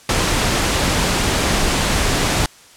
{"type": "noise", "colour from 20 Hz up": "pink", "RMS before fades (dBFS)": -17, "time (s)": [0.09, 2.46], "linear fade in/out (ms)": 2, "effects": ["white hiss -45 dBFS RMS until 2.76 s", "low-pass 9000 Hz 12 dB/octave"]}